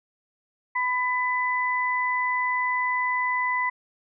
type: tone pair together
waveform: sine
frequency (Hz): 1000 / 2000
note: B5 / B6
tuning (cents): +21 / +21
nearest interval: octave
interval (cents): 1200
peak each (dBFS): -25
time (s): 0.75-3.7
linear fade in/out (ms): 10
effects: none